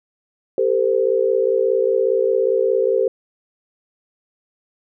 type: tone cluster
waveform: sine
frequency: 392.9 / 450 / 515 Hz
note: G4 / A4 / C5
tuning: +4 / +39 / -28 cents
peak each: -19 dBFS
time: 0.58-3.08 s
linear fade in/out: 2 ms
effects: none